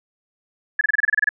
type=tone bursts; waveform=sine; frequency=1707 Hz; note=G#6; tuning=47 cents sharp; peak=-13 dBFS; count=11; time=0.79-1.291 s; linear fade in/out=5 ms; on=21 ms; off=27 ms; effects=none